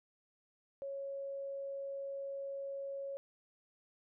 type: tone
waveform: sine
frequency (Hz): 552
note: C#5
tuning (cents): -7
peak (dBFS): -39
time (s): 0.82-3.17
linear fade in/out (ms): 0
effects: none